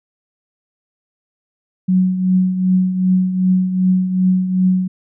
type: tone with tremolo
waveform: sine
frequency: 185 Hz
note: F#3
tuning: in tune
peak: -9 dBFS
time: 1.88-4.88 s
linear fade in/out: 10 ms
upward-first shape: triangle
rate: 2.6 Hz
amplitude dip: 65%
effects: none